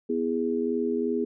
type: chord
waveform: sine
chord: E major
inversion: second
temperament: equal with one note detuned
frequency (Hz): 246.9 / 329.6 / 412.4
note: B3 / E4 / G#4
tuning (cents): 0 / 0 / -12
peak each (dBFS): -28 / -31 / -27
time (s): 0.09-1.25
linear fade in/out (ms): 10
effects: none